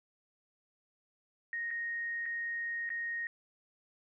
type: tone with dropouts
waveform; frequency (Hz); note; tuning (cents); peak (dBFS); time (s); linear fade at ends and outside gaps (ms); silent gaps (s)
sine; 1864.7; A#6; 0; -34; 1.53-3.27; 1; 1.706-1.711 / 2.257-2.261 / 2.892-2.902
effects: none